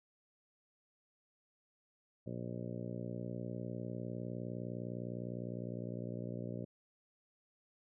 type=harmonic tone; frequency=59.8 Hz; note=A#1; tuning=45 cents sharp; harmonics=2 / 3 / 4 / 5 / 6 / 7 / 8 / 9 / 10; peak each=-44 / -45 / -47 / -52 / -50 / -53 / -54 / -51 / -53 dBFS; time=2.26-6.65 s; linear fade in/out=10 ms; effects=none